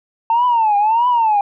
sine tone with vibrato, 897 Hz, A5, 33 cents sharp, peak -10 dBFS, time 0.3-1.41 s, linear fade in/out 2 ms, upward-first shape triangle, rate 1.6 Hz, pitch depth 190 cents each way, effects tanh soft clip ceiling -8 dBFS

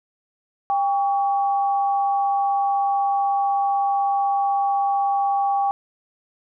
sine tone pair together, 797.6 / 1129 Hz, G5 / C#6, +30 / +31 cents, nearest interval tritone, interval 601 cents, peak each -18 / -28 dBFS, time 0.7-5.71 s, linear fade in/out 0 ms, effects none

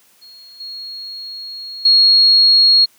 sine tone with level steps, 4299 Hz, C8, 46 cents sharp, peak -38 / -27 / -7 dBFS, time 0.21-2.86 s, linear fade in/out 20 ms, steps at 0.6 / 1.85 s, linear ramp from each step 5 ms, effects white hiss -53 dBFS RMS until 2.98 s + high-pass 100 Hz 12 dB/octave

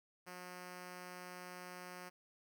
5% pulse tone, 180 Hz, F#3, 47 cents flat, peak -37 dBFS, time 0.26-2.1 s, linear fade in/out 20 ms, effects none

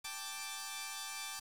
5% pulse chord, G suspended second, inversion none, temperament equal, 784 / 880 / 1174.7 Hz, G5 / A5 / D6, 0 / 0 / 0 cents, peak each -36 / -35 / -32 dBFS, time 0.04-1.4 s, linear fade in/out 10 ms, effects low-pass 12000 Hz 12 dB/octave + 9-bit

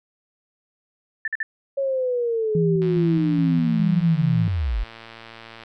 sine tone bursts, 1771 Hz, A6, 11 cents sharp, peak -22 dBFS, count 3, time 1.25-1.43 s, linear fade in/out 2 ms, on 28 ms, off 48 ms
sine linear sweep, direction down, 554.4 to 39.76 Hz, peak -20 dBFS, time 1.77-4.84 s, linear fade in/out 10 ms
sine tone with tremolo, 165.6 Hz, E3, 8 cents sharp, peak -18 dBFS, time 2.55-4.48 s, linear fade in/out 2 ms, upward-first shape square, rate 2.4 Hz, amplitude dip 25%
click train, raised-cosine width 0.3 ms, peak -24 dBFS, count 322, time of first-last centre 2.82-5.636 s, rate 114 Hz
effects none

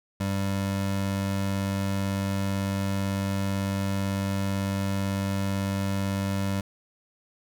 square tone pair together, 98 / 196 Hz, G2 / G3, 0 / 0 cents, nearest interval octave, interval 1200 cents, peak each -29 / -29 dBFS, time 0.2-6.61 s, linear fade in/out 5 ms, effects none

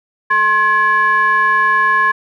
triangle ring-modulated tone, 314.5 Hz, D#4, 19 cents sharp, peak -5 dBFS, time 0.3-2.12 s, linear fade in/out 10 ms, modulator 1380 Hz, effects none

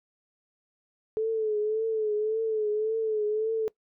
sine tone with vibrato, 433.9 Hz, A4, 24 cents flat, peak -24 dBFS, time 1.17-3.68 s, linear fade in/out 0 ms, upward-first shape triangle, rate 1.8 Hz, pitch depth 66 cents each way, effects noise-tail reverb RT60 0.1 s tail -22 dB re dry

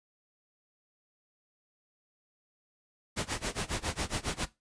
pink noise with tremolo, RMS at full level -31 dBFS, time 3.16-4.46 s, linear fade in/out 20 ms, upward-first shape sine, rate 7.3 Hz, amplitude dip 95%, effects noise-tail reverb RT60 0.2 s tail -17 dB re dry + resampled to 22050 Hz

